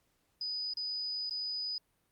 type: tone with dropouts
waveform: sine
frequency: 4976 Hz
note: D#8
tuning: 1 cent flat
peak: -34 dBFS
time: 0.41-1.78 s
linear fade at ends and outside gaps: 2 ms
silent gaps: 0.736-0.77 / 1.296-1.308 s
effects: pink hiss -75 dBFS RMS until 2.11 s + Opus 48 kbps